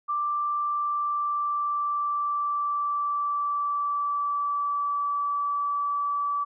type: tone with pitch glide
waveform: sine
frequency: 1177 to 1153.4 Hz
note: D6 to D6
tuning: +3 to -32 cents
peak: -24 dBFS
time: 0.08-6.45 s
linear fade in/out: 20 ms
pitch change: -35 cents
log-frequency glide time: 0.48-5.02 s
effects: none